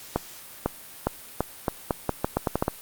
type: accelerating click train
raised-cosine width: 1 ms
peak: -8 dBFS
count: 13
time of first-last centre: 0.16-2.681 s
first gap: 500 ms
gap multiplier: 0.82
effects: white hiss -44 dBFS RMS until 2.81 s + Opus 48 kbps